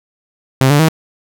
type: tone with pitch steps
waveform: sawtooth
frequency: 132.5 / 145.33 / 159.4 Hz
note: C3 / D3 / D#3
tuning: +22 / -18 / +42 cents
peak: -4 dBFS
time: 0.61-0.886 s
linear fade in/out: 0 ms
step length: 92 ms
effects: none